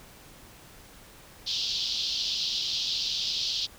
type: band-pass noise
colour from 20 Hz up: white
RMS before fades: -30 dBFS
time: 1.46-3.67 s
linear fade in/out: 20 ms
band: 3100 to 5100 Hz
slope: 48 dB/octave
effects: pink hiss -51 dBFS RMS until 3.78 s